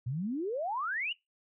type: exponential sweep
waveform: sine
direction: up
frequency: 114.6 to 3000 Hz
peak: -31 dBFS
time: 0.06-1.13 s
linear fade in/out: 10 ms
effects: noise-tail reverb RT60 0.2 s tail -23 dB re dry